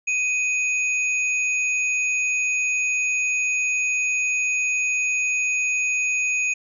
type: tone pair together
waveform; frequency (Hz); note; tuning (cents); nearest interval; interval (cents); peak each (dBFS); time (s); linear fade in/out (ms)
sine; 2503 / 6682; D#7 / G#8; +10 / +10; octave + perfect fourth; 1700; -20 / -30; 0.07-6.54; 10
effects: none